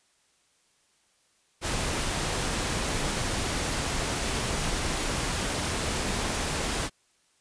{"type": "noise", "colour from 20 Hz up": "pink", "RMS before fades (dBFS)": -29, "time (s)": [1.61, 6.9], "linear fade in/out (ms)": 50, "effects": ["white hiss -67 dBFS RMS until 7.4 s", "resampled to 22050 Hz"]}